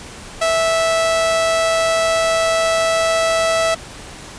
sawtooth tone with amplitude modulation, 656 Hz, E5, 9 cents flat, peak -9 dBFS, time 0.41-3.75 s, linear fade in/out 10 ms, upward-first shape sine, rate 187 Hz, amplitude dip 30%, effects pink hiss -35 dBFS RMS until 4.38 s + resampled to 22050 Hz

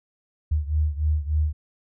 sine beating tone pair, 75.2 / 78.6 Hz, D2 / D#2, +42 / +18 cents, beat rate 3.4 Hz, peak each -22 / -25 dBFS, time 0.51-1.53 s, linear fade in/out 10 ms, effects none

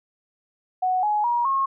sine tone with pitch steps, 740 / 840.3 / 954.1 / 1083.4 Hz, F#5 / G#5 / A#5 / C#6, 0 / +20 / +40 / -40 cents, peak -19 dBFS, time 0.82-1.66 s, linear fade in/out 10 ms, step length 210 ms, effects none

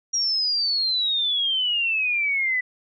sine exponential sweep, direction down, 5710 to 1975.5 Hz, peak -20 dBFS, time 0.13-2.61 s, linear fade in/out 10 ms, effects none

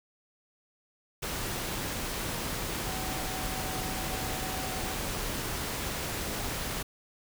sine tone in noise, 754 Hz, F#5, 32 cents sharp, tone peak -41 dBFS, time 2.86-4.96 s, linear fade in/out 10 ms, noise pink, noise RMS -34 dBFS, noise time 1.22-6.83 s, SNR -10 dB, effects none

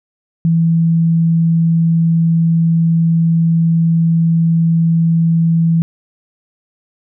sine tone, 165.3 Hz, E3, 5 cents sharp, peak -9 dBFS, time 0.45-5.82 s, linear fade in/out 0 ms, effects none

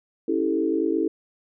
sine chord, A dominant seventh, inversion first, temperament equal with one note detuned, 277.2 / 326.8 / 392 / 440 Hz, C#4 / E4 / G4 / A4, 0 / -15 / 0 / 0 cents, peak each -28 / -23 / -28 / -27 dBFS, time 0.28-1.08 s, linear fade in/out 5 ms, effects none

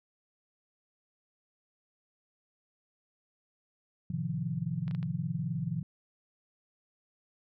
sine chord, F dominant seventh, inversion first, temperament equal, 110 / 130.81 / 155.56 / 174.61 Hz, A2 / C3 / Eb3 / F3, 0 / 0 / 0 / 0 cents, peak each -41 / -37 / -35 / -35 dBFS, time 4.1-5.83 s, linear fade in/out 5 ms
clicks, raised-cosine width 0.3 ms, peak -32 dBFS, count 4, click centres 4.88 / 4.911 / 4.949 / 5.029 s
effects none

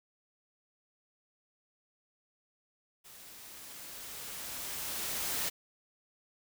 white noise with level ramp, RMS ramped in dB -53 to -33 dBFS, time 3.04-5.5 s, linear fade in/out 20 ms, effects none

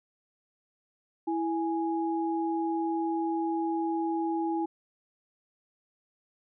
sine tone pair together, 329.6 / 830.5 Hz, E4 / G#5, 0 / 0 cents, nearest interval octave + major third, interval 1600 cents, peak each -28 / -32 dBFS, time 1.27-4.66 s, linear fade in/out 10 ms, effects none

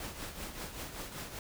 pink noise with tremolo, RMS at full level -40 dBFS, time 0-1.39 s, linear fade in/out 2 ms, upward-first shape triangle, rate 5.2 Hz, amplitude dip 65%, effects none

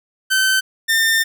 sawtooth tone pair in turn, 1537 / 1804.9 Hz, G6 / A6, -35 / +44 cents, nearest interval minor third, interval 279 cents, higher second, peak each -10 dBFS, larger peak neither, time 0.3-0.61 / 0.88-1.24 s, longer second, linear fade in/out 20 ms, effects none

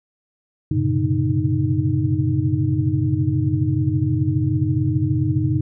sine tone cluster, 94.9 / 115.1 / 129.9 / 141.9 / 309.2 Hz, F#2 / A#2 / C3 / C#3 / D#4, +44 / -22 / -12 / +41 / -11 cents, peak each -23 dBFS, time 0.71-5.61 s, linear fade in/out 5 ms, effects none

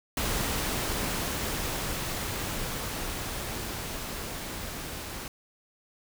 pink noise with level ramp, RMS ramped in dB -29 to -38 dBFS, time 0.17-5.28 s, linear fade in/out 2 ms, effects none

